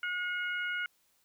harmonic tone, 721 Hz, F#5, 45 cents flat, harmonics 2 / 3 / 4, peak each -33 / -38 / -42 dBFS, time 0.03-0.86 s, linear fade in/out 2 ms, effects white hiss -71 dBFS RMS until 1.24 s

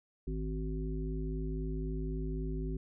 harmonic tone with a mistuned harmonic, 51.91 Hz, G#1, in tune, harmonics 1 / 3 / 5 / 7, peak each -35 / -40 / -42 / -43 dBFS, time 0.27-2.77 s, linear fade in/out 5 ms, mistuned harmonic 7, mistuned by +54 cents, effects none

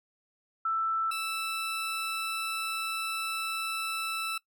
sine / 20% pulse tone pair in turn, 1326 / 1320.1 Hz, E6 / E6, +10 / +2 cents, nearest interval unison, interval 8 cents, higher first, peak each -26 dBFS, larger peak neither, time 0.65-1.11 / 1.11-4.38 s, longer second, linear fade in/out 5 ms, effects noise-tail reverb RT60 0.1 s tail -20 dB re dry

